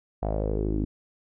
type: tone with low-pass filter sweep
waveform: sawtooth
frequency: 52.6 Hz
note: G#1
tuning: 23 cents sharp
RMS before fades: -27 dBFS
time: 0.22-0.85 s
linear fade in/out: 10 ms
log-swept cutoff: 730 to 280 Hz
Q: 4.7
effects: none